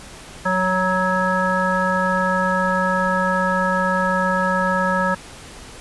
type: harmonic tone with a mistuned harmonic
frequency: 185 Hz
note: F#3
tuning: in tune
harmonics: 1 / 3 / 5 / 7 / 9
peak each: -23 / -23 / -23 / -23 / -23 dBFS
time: 0.45-5.15 s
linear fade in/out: 10 ms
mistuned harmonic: 5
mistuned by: +25 cents
effects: pink hiss -39 dBFS RMS until 5.8 s + resampled to 24000 Hz